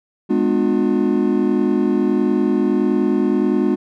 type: chord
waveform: triangle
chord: G# diminished seventh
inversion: none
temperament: just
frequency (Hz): 207.7 / 249.2 / 299 / 358.8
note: G#3 / B3 / D4 / F4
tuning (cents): 0 / +16 / +31 / +47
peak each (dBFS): -18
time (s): 0.29-3.76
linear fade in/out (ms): 20
effects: none